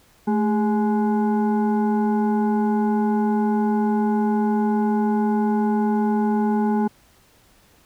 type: tone with frequency modulation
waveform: sine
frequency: 216.4 Hz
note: A3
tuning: 29 cents flat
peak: -17 dBFS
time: 0.27-6.88 s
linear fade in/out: 10 ms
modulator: 626 Hz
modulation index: 0.79
effects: pink hiss -56 dBFS RMS until 7.85 s